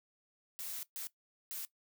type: noise bursts at uneven times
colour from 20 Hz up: blue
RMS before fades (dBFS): -42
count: 3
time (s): 0.59-0.83 / 0.96-1.07 / 1.51-1.65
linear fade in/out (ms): 0
effects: noise-tail reverb RT60 0.1 s tail -17 dB re dry